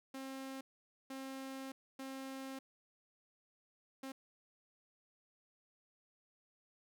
sawtooth tone bursts at uneven times, 267.1 Hz, C4, 36 cents sharp, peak -40 dBFS, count 4, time 0.14-0.61 / 1.1-1.72 / 1.99-2.59 / 4.03-4.12 s, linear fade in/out 5 ms, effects none

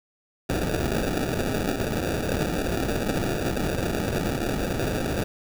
white noise with sample-and-hold, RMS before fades -26 dBFS, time 0.49-5.24 s, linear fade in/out 10 ms, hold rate 1050 Hz, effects none

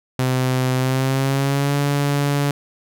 sawtooth tone with pitch glide, 128.6 to 142.69 Hz, C3 to D3, -30 to -50 cents, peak -13 dBFS, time 0.19-2.51 s, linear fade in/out 2 ms, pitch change +180 cents, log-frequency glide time 0.75-1.76 s, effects none

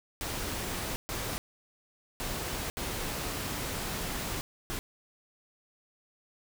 pink noise bursts at uneven times, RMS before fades -35 dBFS, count 5, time 0.21-0.96 / 1.09-1.38 / 2.2-2.7 / 2.77-4.41 / 4.7-4.79 s, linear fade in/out 0 ms, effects none

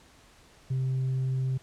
sine tone with tanh clipping, 130.81 Hz, C3, in tune, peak -26 dBFS, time 0.7-1.58 s, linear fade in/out 10 ms, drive 1 dB, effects pink hiss -57 dBFS RMS until 1.62 s + low-pass 9000 Hz 12 dB/octave

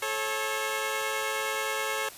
10% pulse tone pair together, 434.1 / 545 Hz, A4 / C#5, -23 / -29 cents, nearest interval major third, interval 394 cents, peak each -23 dBFS, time 0.02-2.09 s, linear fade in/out 5 ms, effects white hiss -46 dBFS RMS until 2.17 s + resampled to 32000 Hz

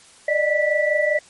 sine tone cluster, 590 / 615 / 1963 Hz, D5 / D#5 / B6, +8 / -20 / -11 cents, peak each -21 dBFS, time 0.28-1.19 s, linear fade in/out 5 ms, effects white hiss -49 dBFS RMS until 1.29 s + MP3 48 kbps

